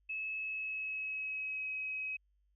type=tone with pitch glide; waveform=sine; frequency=2591 to 2544 Hz; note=E7 to D#7; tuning=-30 to +38 cents; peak=-36 dBFS; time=0.09-2.17 s; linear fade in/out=10 ms; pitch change=-32 cents; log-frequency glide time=0.35-1.69 s; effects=added 50 Hz sine -70 dBFS peak until 2.55 s